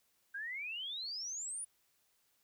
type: exponential sweep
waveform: sine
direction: up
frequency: 1564 to 9956 Hz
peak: -39 dBFS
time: 0.34-1.65 s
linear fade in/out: 10 ms
effects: white hiss -75 dBFS RMS until 2.43 s